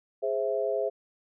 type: chord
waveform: sine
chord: Ab augmented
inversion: none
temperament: equal with one note detuned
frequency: 415.3 / 526.3 / 659.3 Hz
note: Ab4 / C5 / E5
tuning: 0 / +10 / 0 cents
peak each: -30 dBFS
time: 0.22-0.9 s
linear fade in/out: 20 ms
effects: none

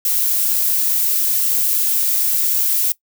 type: noise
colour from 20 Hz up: violet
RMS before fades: -17 dBFS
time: 0.05-2.92 s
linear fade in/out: 2 ms
effects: noise-tail reverb RT60 0.1 s tail -20 dB re dry

